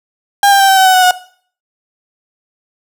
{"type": "tone with pitch steps", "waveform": "35% pulse", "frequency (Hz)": [804, 792.9, 782, 771.2, 760.6, 750.2, 739.8, 729.6], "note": ["G5", "G5", "G5", "G5", "F#5", "F#5", "F#5", "F#5"], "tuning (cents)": [44, 20, -4, -28, 48, 24, 0, -24], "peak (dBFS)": -4, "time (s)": [0.43, 1.11], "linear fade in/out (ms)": 2, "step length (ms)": 85, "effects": ["noise-tail reverb RT60 0.5 s tail -17 dB re dry"]}